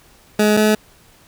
20% pulse tone pair in turn, 211.2 / 213.9 Hz, G#3 / A3, +29 / -49 cents, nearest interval unison, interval 22 cents, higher second, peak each -7 dBFS, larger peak neither, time 0.39-0.57 / 0.57-0.75 s, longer neither, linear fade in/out 5 ms, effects pink hiss -50 dBFS RMS until 1.27 s

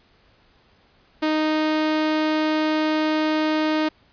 sawtooth tone, 310 Hz, D#4, 6 cents flat, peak -15 dBFS, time 1.22-3.89 s, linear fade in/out 10 ms, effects pink hiss -58 dBFS RMS until 4.12 s + resampled to 11025 Hz

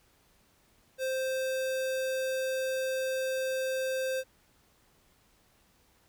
square tone, 523.3 Hz, C5, in tune, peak -30 dBFS, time 0.98-4.24 s, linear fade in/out 50 ms, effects pink hiss -66 dBFS RMS until 6.08 s

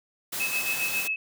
white high-pass noise, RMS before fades -32 dBFS, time 0.32-1.08 s, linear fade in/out 10 ms, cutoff 110 Hz, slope 96 dB/octave
sine tone with tremolo, 2590 Hz, E7, 31 cents flat, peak -24 dBFS, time 0.4-1.16 s, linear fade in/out 2 ms, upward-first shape sine, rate 7.4 Hz, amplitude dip 70%
effects none

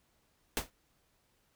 pink noise with exponential decay, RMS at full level -28 dBFS, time 0.57-0.7 s, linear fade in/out 0 ms, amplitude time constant 27 ms, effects pink hiss -73 dBFS RMS until 1.55 s

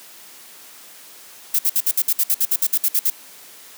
violet noise bursts, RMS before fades -17 dBFS, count 15, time 1.54-3.101 s, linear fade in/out 5 ms, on 49 ms, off 59 ms, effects white hiss -43 dBFS RMS until 3.77 s + high-pass 200 Hz 12 dB/octave

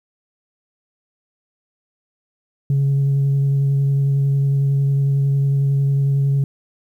sine tone with vibrato, 138.59 Hz, C#3, in tune, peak -12 dBFS, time 2.7-6.44 s, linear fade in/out 2 ms, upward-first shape sine, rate 11 Hz, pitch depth 11 cents each way, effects tanh soft clip ceiling -12 dBFS + 9-bit

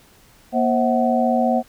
sine tone cluster, 237.4 / 529 / 652 / 747 Hz, A#3 / C5 / E5 / F#5, +32 / +19 / -19 / +16 cents, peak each -19 / -23 / -23 / -20 dBFS, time 0.52-1.63 s, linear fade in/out 50 ms, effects pink hiss -52 dBFS RMS until 1.68 s

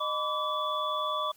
sine tone cluster, 614 / 1003 / 1153 / 3438 Hz, D#5 / B5 / D6 / A7, -23 / +26 / -32 / -41 cents, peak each -35 / -37 / -30 / -36 dBFS, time 0-1.32 s, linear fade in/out 10 ms, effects white hiss -60 dBFS RMS until 1.36 s

